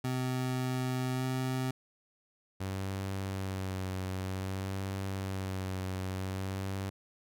25% pulse tone with pitch glide, 128.1 to 129.51 Hz, C3 to C3, -36 to -17 cents, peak -27 dBFS, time 0.04-1.71 s, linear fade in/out 5 ms, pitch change +19 cents, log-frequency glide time 1.13-1.24 s
sawtooth tone with vibrato, 95.3 Hz, G2, 48 cents flat, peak -30 dBFS, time 2.6-6.9 s, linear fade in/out 10 ms, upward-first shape sine, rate 0.53 Hz, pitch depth 29 cents each way
effects none

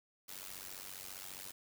white noise with amplitude modulation, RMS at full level -44 dBFS, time 0.28-1.52 s, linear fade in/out 10 ms, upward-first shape sine, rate 94.8 Hz, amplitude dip 90%, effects none

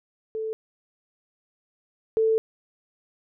sine tone pair in turn, 440 / 443.6 Hz, A4 / A4, 0 / +14 cents, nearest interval unison, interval 14 cents, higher second, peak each -27 / -18 dBFS, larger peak second, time 0.35-0.53 / 2.17-2.38 s, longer second, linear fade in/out 0 ms, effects none

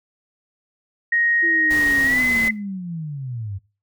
sine tone with pitch glide, 1874 to 2032 Hz, A#6 to B6, +9 to +49 cents, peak -16 dBFS, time 1.12-2.51 s, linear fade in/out 5 ms, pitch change +140 cents, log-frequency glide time 2.04-2.22 s
sine linear sweep, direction down, 341 to 92.5 Hz, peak -26 dBFS, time 1.42-3.59 s, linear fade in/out 20 ms
pink noise, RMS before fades -31 dBFS, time 1.7-2.49 s, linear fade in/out 10 ms
effects noise-tail reverb RT60 0.3 s tail -19 dB re dry

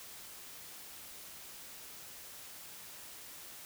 silence, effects white hiss -50 dBFS RMS until 3.65 s

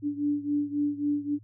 sine beating tone pair, 290 / 293.7 Hz, D4 / D4, -22 / 0 cents, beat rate 3.7 Hz, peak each -27 / -30 dBFS, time 0.02-1.39 s, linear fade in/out 50 ms, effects added 108 Hz sine -49 dBFS peak until 1.43 s

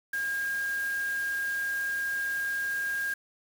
sine tone in noise, 1618 Hz, G#6, 46 cents flat, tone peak -28 dBFS, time 0.13-3.14 s, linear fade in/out 5 ms, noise white, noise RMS -44 dBFS, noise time 0.13-3.14 s, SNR +13 dB, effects none

